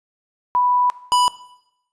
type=tone pair in turn; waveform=sine / square; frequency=987.8 / 987.8 Hz; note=B5 / B5; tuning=0 / 0 cents; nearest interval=unison; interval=0 cents; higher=neither; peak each=-14 dBFS; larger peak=neither; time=0.55-0.9 / 1.12-1.28 s; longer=first; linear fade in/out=0 ms; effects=noise-tail reverb RT60 0.8 s tail -17 dB re dry + resampled to 24000 Hz